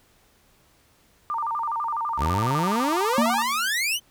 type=tone with vibrato; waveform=sine; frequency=1046.5 Hz; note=C6; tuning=in tune; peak=-24 dBFS; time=1.3-3.42 s; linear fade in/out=0 ms; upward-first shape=square; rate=12 Hz; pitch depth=230 cents each way
type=exponential sweep; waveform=sawtooth; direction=up; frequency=65.41 to 3136 Hz; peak=-19 dBFS; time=2.17-4 s; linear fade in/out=50 ms
type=tone with exponential decay; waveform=triangle; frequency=233.1 Hz; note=A#3; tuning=in tune; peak=-15 dBFS; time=3.18-3.69 s; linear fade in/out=2 ms; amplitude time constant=110 ms
effects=pink hiss -60 dBFS RMS until 4.1 s